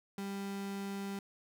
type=tone; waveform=35% pulse; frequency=197.8 Hz; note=G3; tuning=16 cents sharp; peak=-36 dBFS; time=0.18-1.19 s; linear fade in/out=2 ms; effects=none